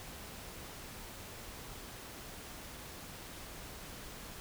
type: silence
effects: pink hiss -48 dBFS RMS until 4.4 s